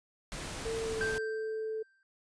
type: noise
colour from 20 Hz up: pink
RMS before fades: -40 dBFS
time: 0.32-1.18 s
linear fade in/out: 0 ms
type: tone with pitch glide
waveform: sine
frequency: 451.3 to 438.7 Hz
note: A4 to A4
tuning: +44 to -5 cents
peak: -33 dBFS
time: 0.65-1.83 s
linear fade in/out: 10 ms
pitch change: -49 cents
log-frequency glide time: 0.8-1.06 s
type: tone with exponential decay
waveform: triangle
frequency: 1568 Hz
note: G6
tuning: in tune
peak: -28 dBFS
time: 1.01-2.03 s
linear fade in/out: 1 ms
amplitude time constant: 220 ms
effects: resampled to 22050 Hz